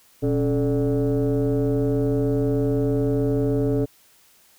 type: tone with frequency modulation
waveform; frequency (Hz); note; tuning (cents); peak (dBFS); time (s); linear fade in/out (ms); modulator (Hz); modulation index
sine; 277.2; C#4; 0; -17; 0.22-3.86; 20; 156; 1.4
effects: tanh soft clip ceiling -15 dBFS + white hiss -56 dBFS RMS until 4.58 s